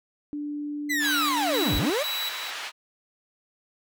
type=tone; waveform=sine; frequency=293.7 Hz; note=D4; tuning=in tune; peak=-29 dBFS; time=0.33-1.9 s; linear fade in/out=0 ms
type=linear two-way sweep; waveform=40% pulse; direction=down then up; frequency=2054 to 32.75 to 635 Hz; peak=-23 dBFS; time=0.89-2.04 s; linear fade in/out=20 ms; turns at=1.76 s
type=band-pass noise; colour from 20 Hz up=white; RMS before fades=-35 dBFS; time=0.99-2.72 s; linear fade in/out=50 ms; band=860 to 3200 Hz; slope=12 dB/octave
type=tone with tremolo; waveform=45% pulse; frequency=3914 Hz; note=B7; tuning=16 cents flat; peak=-28 dBFS; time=1.04-2.51 s; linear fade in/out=10 ms; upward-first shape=square; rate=2 Hz; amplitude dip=65%
effects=none